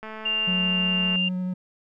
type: click train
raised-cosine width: 0.5 ms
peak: -23 dBFS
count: 247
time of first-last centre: 0.03-1.158 s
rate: 218 Hz
type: tone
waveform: sine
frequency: 2794 Hz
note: F7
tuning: in tune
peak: -22 dBFS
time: 0.25-1.29 s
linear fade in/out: 10 ms
type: tone with vibrato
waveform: triangle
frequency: 182.9 Hz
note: F#3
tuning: 20 cents flat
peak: -23 dBFS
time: 0.47-1.54 s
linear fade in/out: 10 ms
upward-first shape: sine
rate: 12 Hz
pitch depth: 9 cents each way
effects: none